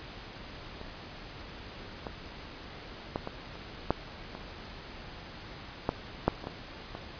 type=clicks; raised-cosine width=1 ms; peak=-29 / -22 / -16 / -20 / -30 / -10 / -26 / -12 / -8 / -27 / -21 / -23 dBFS; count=12; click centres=0.814 / 2.068 / 3.159 / 3.274 / 3.555 / 3.906 / 4.351 / 5.891 / 6.28 / 6.441 / 6.471 / 6.951 s; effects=pink hiss -45 dBFS RMS until 7.19 s + resampled to 11025 Hz